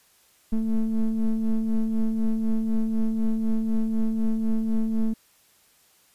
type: ring-modulated tone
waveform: triangle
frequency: 110 Hz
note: A2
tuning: in tune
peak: -15 dBFS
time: 0.52-5.14 s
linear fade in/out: 10 ms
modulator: 112 Hz
effects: white hiss -60 dBFS RMS until 6.14 s + resampled to 32000 Hz